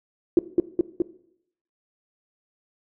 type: tone with echo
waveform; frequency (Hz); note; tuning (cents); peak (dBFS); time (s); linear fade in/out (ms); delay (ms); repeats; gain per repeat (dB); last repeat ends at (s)
sine; 346; F4; -16; -11; 0.37-0.39; 2; 210; 3; -2; 1.02
effects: noise-tail reverb RT60 0.7 s tail -17 dB re dry